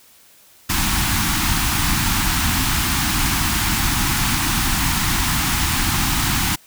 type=band-stop noise; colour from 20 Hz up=pink; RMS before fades=-19 dBFS; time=0.69-6.56 s; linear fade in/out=10 ms; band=320 to 790 Hz; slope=48 dB/octave; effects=white hiss -50 dBFS RMS until 6.66 s